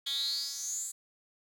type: tone with high-pass filter sweep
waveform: 10% pulse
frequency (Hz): 277.2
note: C#4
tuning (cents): 0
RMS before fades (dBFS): -35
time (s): 0.06-0.92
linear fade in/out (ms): 10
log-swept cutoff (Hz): 3300 to 8200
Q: 10
effects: none